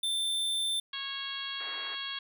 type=tone; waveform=square; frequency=3557 Hz; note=A7; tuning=18 cents sharp; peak=-29 dBFS; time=0.03-0.8 s; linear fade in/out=5 ms
type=harmonic tone; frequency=550 Hz; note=C#5; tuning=14 cents flat; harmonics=2 / 3 / 4 / 5 / 6 / 7 / 8; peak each=-45 / -43 / -47 / -45 / -37 / -46 / -46 dBFS; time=0.93-2.19 s; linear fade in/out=5 ms
type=band-pass noise; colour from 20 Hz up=white; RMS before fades=-48 dBFS; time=1.6-1.95 s; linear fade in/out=2 ms; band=310 to 2300 Hz; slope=48 dB/octave
effects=none